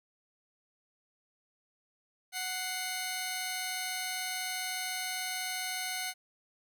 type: tone pair together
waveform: 10% pulse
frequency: 740 / 2093 Hz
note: F#5 / C7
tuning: 0 / 0 cents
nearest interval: octave + tritone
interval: 1800 cents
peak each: -28 dBFS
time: 2.32-6.14 s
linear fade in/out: 50 ms
effects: none